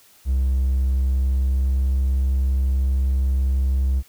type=tone with pitch glide; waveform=triangle; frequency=65.5 to 66.11 Hz; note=C2 to C2; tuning=+2 to +19 cents; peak=-14 dBFS; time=0.25-4.03 s; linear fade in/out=50 ms; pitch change=+17 cents; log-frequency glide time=0.96-1.97 s; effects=tanh soft clip ceiling -11 dBFS + white hiss -53 dBFS RMS until 4.08 s